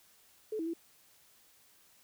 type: tone with pitch steps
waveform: sine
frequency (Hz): 432.7 / 325 / 333.5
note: A4 / E4 / E4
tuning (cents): -29 / -24 / +20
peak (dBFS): -33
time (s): 0.52-0.736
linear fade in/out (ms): 5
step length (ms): 72
effects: white hiss -64 dBFS RMS until 2.03 s